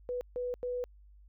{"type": "tone bursts at uneven times", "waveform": "sine", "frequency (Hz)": 493.9, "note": "B4", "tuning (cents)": 0, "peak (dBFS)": -32, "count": 3, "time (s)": [[0.09, 0.21], [0.36, 0.54], [0.63, 0.84]], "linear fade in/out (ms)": 0, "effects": ["added 50 Hz sine -54 dBFS peak until 1.28 s"]}